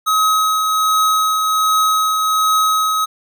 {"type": "tone with tremolo", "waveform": "square", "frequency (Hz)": 1272, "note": "D#6", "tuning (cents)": 38, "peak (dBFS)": -12, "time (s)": [0.06, 3.06], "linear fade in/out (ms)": 20, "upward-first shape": "triangle", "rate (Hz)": 1.3, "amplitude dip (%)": 35, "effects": []}